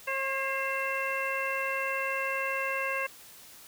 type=harmonic tone with a mistuned harmonic; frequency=539 Hz; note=C#5; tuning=49 cents flat; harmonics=1 / 2 / 3 / 4 / 5; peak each=-35 / -35 / -35 / -35 / -35 dBFS; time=0.07-3.07 s; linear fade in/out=10 ms; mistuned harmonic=4; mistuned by=-43 cents; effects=white hiss -51 dBFS RMS until 3.67 s